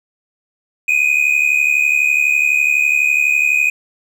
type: tone pair together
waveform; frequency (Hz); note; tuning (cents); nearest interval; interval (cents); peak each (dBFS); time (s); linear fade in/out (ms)
triangle; 2449 / 2521; D#7 / D#7; -28 / +22; minor second; 50; -13; 0.88-3.7; 5
effects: none